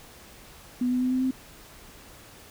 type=tone with pitch steps; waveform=sine; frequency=247.8 / 250.8 / 253.9 / 257 / 260.1 Hz; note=B3 / B3 / B3 / C4 / C4; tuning=+6 / +27 / +48 / -31 / -10 cents; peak=-22 dBFS; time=0.81-1.31 s; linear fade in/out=5 ms; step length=100 ms; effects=pink hiss -49 dBFS RMS until 2.5 s